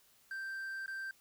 triangle tone with dropouts, 1568 Hz, G6, in tune, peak -37 dBFS, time 0.31-1.11 s, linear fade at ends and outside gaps 2 ms, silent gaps 0.861-0.879 s, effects white hiss -67 dBFS RMS until 1.2 s

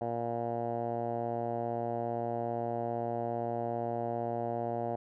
10% pulse tone with low-pass filter, 117.6 Hz, A#2, 16 cents sharp, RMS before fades -34 dBFS, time 0.01-4.96 s, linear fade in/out 5 ms, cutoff 730 Hz, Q 3.6, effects none

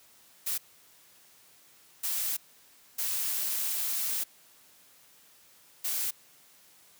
blue noise bursts at uneven times, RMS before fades -31 dBFS, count 4, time 0.46-0.58 / 2.03-2.37 / 2.98-4.24 / 5.84-6.11 s, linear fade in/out 10 ms, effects white hiss -59 dBFS RMS until 6.99 s + high-pass 80 Hz 12 dB/octave

